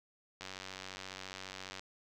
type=click train; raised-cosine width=0.2 ms; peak=-26 dBFS; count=132; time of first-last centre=0.41-1.795 s; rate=94.6 Hz; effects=none